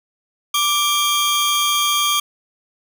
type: tone pair together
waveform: sawtooth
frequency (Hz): 1174.7 / 3234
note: D6 / G#7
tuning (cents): 0 / -47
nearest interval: octave + tritone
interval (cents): 1753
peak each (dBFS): -15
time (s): 0.54-2.2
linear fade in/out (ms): 5
effects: none